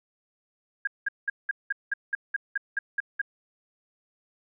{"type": "tone bursts", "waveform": "sine", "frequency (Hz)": 1621, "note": "G#6", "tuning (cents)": -42, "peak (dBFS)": -23, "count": 12, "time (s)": [0.85, 3.216], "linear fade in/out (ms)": 5, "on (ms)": 23, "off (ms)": 190, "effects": []}